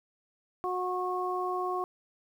harmonic tone, 364.6 Hz, F#4, 25 cents flat, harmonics 1 / 2 / 3, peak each -33 / -34 / -33 dBFS, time 0.64-1.84 s, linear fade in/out 0 ms, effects 10-bit

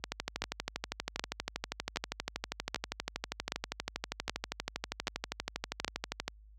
two click trains, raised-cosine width 0.2 ms, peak -16 / -14 dBFS, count 79 / 8, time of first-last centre 0.04-6.28 / 0.42-5.846 s, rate 12.5 / 1.29 Hz, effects added 52 Hz sine -42 dBFS peak until 6.58 s + high-pass 100 Hz 12 dB/octave

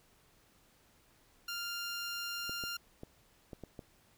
15% pulse tone, 1396.9 Hz, F6, in tune, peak -31 dBFS, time 1.48-2.77 s, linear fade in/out 5 ms
clicks, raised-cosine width 2 ms, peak -31 dBFS, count 6, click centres 2.495 / 2.638 / 3.034 / 3.532 / 3.637 / 3.792 s
effects pink hiss -67 dBFS RMS until 4.17 s

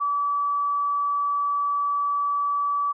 sine tone, 1150 Hz, D6, 37 cents flat, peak -21 dBFS, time 0-2.93 s, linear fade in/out 20 ms, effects none

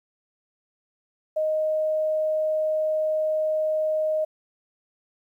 sine tone, 622.3 Hz, D#5, in tune, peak -21 dBFS, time 1.36-4.25 s, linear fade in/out 10 ms, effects 10-bit

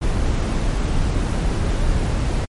brown noise, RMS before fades -19 dBFS, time 0.01-2.46 s, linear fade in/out 20 ms, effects MP3 48 kbps

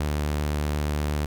sawtooth tone, 74.3 Hz, D2, 21 cents sharp, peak -20 dBFS, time 0-1.26 s, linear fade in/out 5 ms, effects none

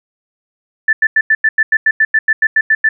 sine tone bursts, 1760 Hz, A6, in tune, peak -7 dBFS, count 15, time 0.88-2.89 s, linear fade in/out 5 ms, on 50 ms, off 90 ms, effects none

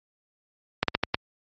slowing click train, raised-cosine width 0.3 ms, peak -5 dBFS, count 5, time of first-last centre 0.83-1.144 s, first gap 53 ms, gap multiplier 1.27, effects high-pass 60 Hz 12 dB/octave + MP3 32 kbps

